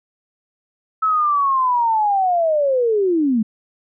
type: linear sweep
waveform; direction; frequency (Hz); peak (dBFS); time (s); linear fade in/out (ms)
sine; down; 1307 to 207.7; -14; 1.02-3.43; 10
effects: none